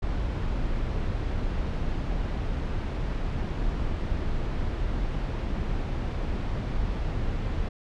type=noise; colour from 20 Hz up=brown; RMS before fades=-28 dBFS; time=0.02-7.69 s; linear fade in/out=10 ms; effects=low-pass 4000 Hz 12 dB/octave